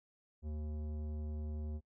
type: tone with tanh clipping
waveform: triangle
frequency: 75.9 Hz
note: D#2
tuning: 42 cents flat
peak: -40 dBFS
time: 0.42-1.81 s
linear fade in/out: 50 ms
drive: 18 dB
effects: noise-tail reverb RT60 0.1 s tail -25 dB re dry